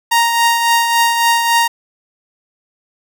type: tone with tremolo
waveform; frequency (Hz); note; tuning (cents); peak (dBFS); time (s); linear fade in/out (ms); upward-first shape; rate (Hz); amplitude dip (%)
sawtooth; 932.3; A#5; 0; -5; 0.11-1.68; 10; triangle; 3.6; 50
effects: none